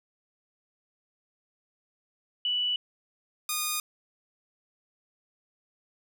sine / 5% pulse tone pair in turn, 2960 / 1228.1 Hz, F#7 / D#6, 0 / -23 cents, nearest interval octave + minor third, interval 1523 cents, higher first, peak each -25 / -16 dBFS, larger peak second, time 2.45-2.76 / 3.49-3.8 s, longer neither, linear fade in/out 2 ms, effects none

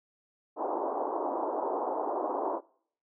white band-pass noise, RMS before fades -32 dBFS, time 0.56-2.61 s, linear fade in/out 50 ms, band 290 to 1000 Hz, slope 48 dB/octave, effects noise-tail reverb RT60 0.6 s tail -24 dB re dry

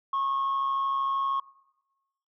sine tone with amplitude modulation, 1091 Hz, C#6, 28 cents flat, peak -21 dBFS, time 0.13-1.4 s, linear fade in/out 5 ms, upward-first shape sine, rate 133 Hz, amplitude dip 45%, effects noise-tail reverb RT60 1.0 s tail -22 dB re dry + tanh soft clip ceiling -22 dBFS

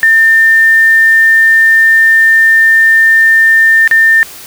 sine tone with dropouts, 1800 Hz, A6, 39 cents sharp, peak -3 dBFS, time 0.03-4.23 s, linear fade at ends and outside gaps 0 ms, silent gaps 3.876-3.912 s, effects white hiss -30 dBFS RMS until 4.46 s

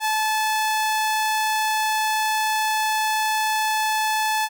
sawtooth tone, 867 Hz, A5, 26 cents flat, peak -16 dBFS, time 0-4.49 s, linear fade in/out 50 ms, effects none

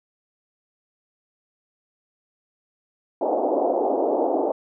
white band-pass noise, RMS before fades -22 dBFS, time 3.21-4.52 s, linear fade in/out 5 ms, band 280 to 790 Hz, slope 48 dB/octave, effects none

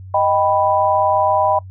sine chord, Eb augmented, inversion none, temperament equal, 622.3 / 784 / 987.8 Hz, Eb5 / G5 / B5, 0 / 0 / 0 cents, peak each -17 dBFS, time 0.14-1.59 s, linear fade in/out 5 ms, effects noise-tail reverb RT60 0.1 s tail -23 dB re dry + added 94 Hz sine -32 dBFS peak until 1.7 s

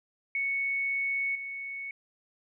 sine tone with level steps, 2216 Hz, C#7, 1 cent flat, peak -27 / -35 dBFS, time 0.35-1.91 s, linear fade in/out 2 ms, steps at 1.35 s, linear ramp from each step 5 ms, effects none

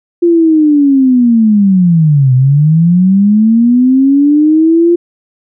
sine linear two-way sweep, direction down then up, 348.3 to 125.6 to 348.3 Hz, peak -4 dBFS, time 0.22-4.96 s, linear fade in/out 10 ms, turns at 2.34 s, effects none

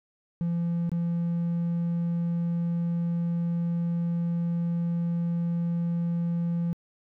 triangle tone with dropouts, 170.5 Hz, F3, 41 cents flat, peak -22 dBFS, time 0.41-6.73 s, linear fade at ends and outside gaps 0 ms, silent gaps 0.894-0.917 s, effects tanh soft clip ceiling -18 dBFS

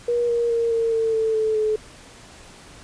sine tone with pitch steps, 478.2 / 471.1 / 464.1 / 457.1 / 450.3 / 443.6 / 437 / 430.5 Hz, A#4 / A#4 / A#4 / A#4 / A4 / A4 / A4 / A4, +44 / +18 / -8 / -34 / +40 / +14 / -12 / -38 cents, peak -18 dBFS, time 0.08-1.76 s, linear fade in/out 5 ms, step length 210 ms, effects pink hiss -45 dBFS RMS until 2.83 s + resampled to 22050 Hz

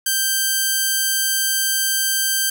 5% pulse tone, 1568 Hz, G6, in tune, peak -6 dBFS, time 0.06-2.5 s, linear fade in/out 5 ms, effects none

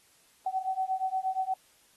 sine beating tone pair, 753 / 761.5 Hz, F#5 / F#5, +30 / +50 cents, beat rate 8.5 Hz, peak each -31 dBFS, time 0.46-1.54 s, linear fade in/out 5 ms, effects white hiss -63 dBFS RMS until 1.96 s + AAC 32 kbps

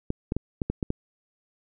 clicks, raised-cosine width 3 ms, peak -13 dBFS, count 7, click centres 0.104 / 0.321 / 0.366 / 0.618 / 0.7 / 0.828 / 0.904 s, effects none

